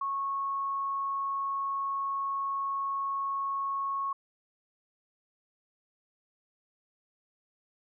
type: tone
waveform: sine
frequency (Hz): 1100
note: C#6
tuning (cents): -14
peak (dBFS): -29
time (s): 0.01-4.13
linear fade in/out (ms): 5
effects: none